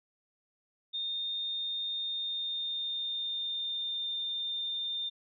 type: tone with pitch glide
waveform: sine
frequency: 3651 to 3611 Hz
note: A#7 to A7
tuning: -37 to +44 cents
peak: -32 dBFS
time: 0.93-5.1 s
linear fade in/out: 20 ms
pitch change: -19 cents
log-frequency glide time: 2.07-4.07 s
effects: none